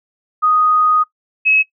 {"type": "tone pair in turn", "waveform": "sine", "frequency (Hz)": [1244.5, 2569], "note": ["D#6", "E7"], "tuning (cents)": [0, -45], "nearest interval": "octave + minor second", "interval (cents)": 1255, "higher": "second", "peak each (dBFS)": -10, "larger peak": "neither", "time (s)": [[0.42, 1.04], [1.45, 1.63]], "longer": "first", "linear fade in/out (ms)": 20, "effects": ["noise-tail reverb RT60 0.1 s tail -18 dB re dry"]}